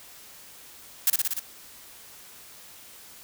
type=noise with echo; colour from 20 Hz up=blue; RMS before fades=-20 dBFS; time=1.07-1.1 s; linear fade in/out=2 ms; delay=59 ms; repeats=5; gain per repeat=-2 dB; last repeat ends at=1.395 s; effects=white hiss -48 dBFS RMS until 3.23 s